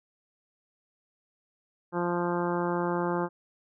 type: harmonic tone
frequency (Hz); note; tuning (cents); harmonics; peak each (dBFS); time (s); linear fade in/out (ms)
174.61; F3; 0; 1 / 2 / 3 / 4 / 5 / 6 / 7 / 8 / 9; -32 / -30 / -34 / -39 / -34 / -37 / -39 / -42 / -43; 1.92-3.29; 50
effects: none